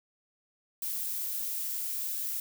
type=noise; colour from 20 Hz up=violet; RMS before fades=-34 dBFS; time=0.82-2.4 s; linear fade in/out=2 ms; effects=none